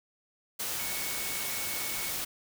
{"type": "tone in noise", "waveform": "sine", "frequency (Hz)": 2217, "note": "C#7", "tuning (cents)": 0, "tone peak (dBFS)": -41, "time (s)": [0.79, 2.11], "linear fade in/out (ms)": 10, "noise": "white", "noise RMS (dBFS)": -34, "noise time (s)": [0.59, 2.25], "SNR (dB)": -10, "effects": []}